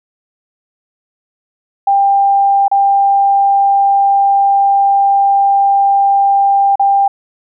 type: tone with dropouts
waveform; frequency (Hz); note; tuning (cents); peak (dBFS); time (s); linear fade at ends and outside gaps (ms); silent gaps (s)
sine; 794; G5; +22; -7; 1.87-7.08; 5; 2.681-2.714 / 6.757-6.795
effects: none